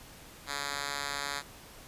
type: tone with band-pass filter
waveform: 5% pulse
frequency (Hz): 142.1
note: C#3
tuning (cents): +43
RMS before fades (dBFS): -36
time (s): 0.46-1.43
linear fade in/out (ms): 50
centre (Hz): 4200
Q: 0.55
effects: pink hiss -51 dBFS RMS until 1.87 s + resampled to 32000 Hz